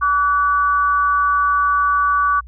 sine tone pair together, 1146.7 / 1480 Hz, D6 / F#6, -42 / 0 cents, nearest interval major third, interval 442 cents, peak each -14 / -20 dBFS, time 0.01-2.41 s, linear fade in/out 20 ms, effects added 60 Hz sine -35 dBFS peak until 2.47 s

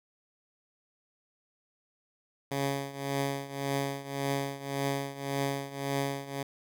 10% pulse tone with tremolo, 138.9 Hz, C#3, 4 cents sharp, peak -19 dBFS, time 2.51-6.43 s, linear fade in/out 5 ms, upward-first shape triangle, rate 1.8 Hz, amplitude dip 85%, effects none

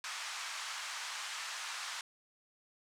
pink band-pass noise, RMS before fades -42 dBFS, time 0.04-2.01 s, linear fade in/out 2 ms, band 1000 to 8000 Hz, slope 24 dB/octave, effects none

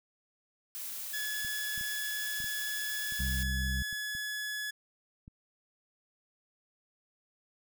blue noise, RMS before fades -40 dBFS, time 0.75-3.43 s, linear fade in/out 0 ms
sawtooth tone, 1700 Hz, G#6, 40 cents sharp, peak -31 dBFS, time 1.13-4.71 s, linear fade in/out 10 ms
clicks, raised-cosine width 5 ms, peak -37 dBFS, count 11, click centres 1.448 / 1.778 / 1.811 / 2.403 / 2.443 / 3.123 / 3.202 / 3.432 / 3.928 / 4.151 / 5.279 s
harmonic tone, 65.1 Hz, C2, 8 cents flat, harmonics 1 / 2 / 3, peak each -31 / -40 / -41 dBFS, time 3.19-3.83 s, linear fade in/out 10 ms
effects none

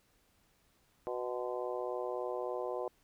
harmonic tone with a mistuned harmonic, 123.47 Hz, B2, in tune, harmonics 3 / 4 / 5 / 6 / 7 / 8, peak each -40 / -39 / -41 / -45 / -47 / -46 dBFS, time 1.07-2.88 s, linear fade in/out 0 ms, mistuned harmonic 8, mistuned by +61 cents, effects pink hiss -71 dBFS RMS until 3.03 s

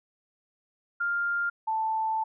sine tone pair in turn, 1400 / 881.9 Hz, F6 / A5, +4 / +4 cents, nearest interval minor sixth, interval 800 cents, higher first, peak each -25 dBFS, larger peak neither, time 1-1.5 / 1.67-2.24 s, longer second, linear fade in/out 10 ms, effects none

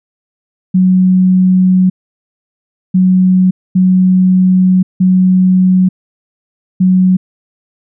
sine tone bursts at uneven times, 185 Hz, F#3, in tune, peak -5 dBFS, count 5, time 0.74-1.9 / 2.94-3.51 / 3.75-4.83 / 5-5.89 / 6.8-7.17 s, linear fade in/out 10 ms, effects none

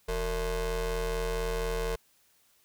40% pulse ring-modulated tone, 206.9 Hz, G#3, 6 cents flat, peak -25 dBFS, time 0.08-1.96 s, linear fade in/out 10 ms, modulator 249 Hz, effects white hiss -66 dBFS RMS until 2.64 s

